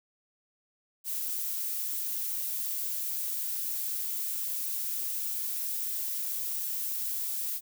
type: noise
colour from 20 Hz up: violet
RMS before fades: -33 dBFS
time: 1.04-7.61 s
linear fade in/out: 50 ms
effects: none